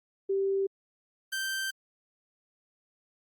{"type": "tone pair in turn", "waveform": ["sine", "sawtooth"], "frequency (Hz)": [390.5, 1562], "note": ["G4", "G6"], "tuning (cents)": [-7, -7], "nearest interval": "2 octaves", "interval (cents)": 2400, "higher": "second", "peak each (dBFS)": [-25, -27], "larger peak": "first", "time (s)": [[0.29, 0.67], [1.32, 1.71]], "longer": "second", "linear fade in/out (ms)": 10, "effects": ["Opus 32 kbps"]}